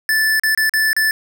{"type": "tone with dropouts", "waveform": "square", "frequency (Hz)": 1752, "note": "A6", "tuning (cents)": -8, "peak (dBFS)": -14, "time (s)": [0.09, 1.11], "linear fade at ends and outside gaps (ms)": 1, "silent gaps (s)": [[0.397, 0.435], [0.549, 0.575], [0.695, 0.737], [0.931, 0.965]], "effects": []}